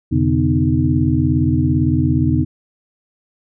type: tone cluster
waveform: sine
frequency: 85.9 / 128 / 145.5 / 252.7 / 311.3 Hz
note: F2 / C3 / D3 / B3 / D#4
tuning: -28 / -38 / -16 / +40 / +1 cents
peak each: -19 dBFS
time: 0.11-2.45 s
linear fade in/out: 20 ms
effects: none